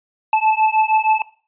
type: beating tone pair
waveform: square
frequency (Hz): 868 / 874.4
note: A5 / A5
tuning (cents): -24 / -11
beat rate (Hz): 6.4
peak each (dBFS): -17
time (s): 0.33-1.22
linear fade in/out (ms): 2
effects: noise-tail reverb RT60 0.4 s tail -19 dB re dry + resampled to 8000 Hz